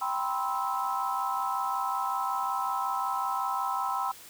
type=chord; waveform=sine; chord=C major seventh; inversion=second; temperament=just; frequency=784.9 / 981.1 / 1046.5 / 1308.1 Hz; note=G5 / B5 / C6 / E6; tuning=+2 / -12 / 0 / -14 cents; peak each=-33 dBFS; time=0.01-4.12 s; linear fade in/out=10 ms; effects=white hiss -49 dBFS RMS until 4.29 s